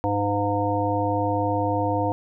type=harmonic tone; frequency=101.8 Hz; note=G#2; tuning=34 cents flat; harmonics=1 / 3 / 5 / 7 / 9; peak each=-27 / -27 / -27 / -27 / -27 dBFS; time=0.04-2.12 s; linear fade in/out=0 ms; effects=none